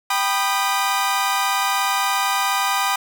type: chord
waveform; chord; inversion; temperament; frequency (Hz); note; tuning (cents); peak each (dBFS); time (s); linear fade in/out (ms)
sawtooth; G augmented; none; equal with one note detuned; 784 / 987.8 / 1224.5; G5 / B5 / D#6; 0 / 0 / -28; -19; 0.1-2.96; 5
effects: none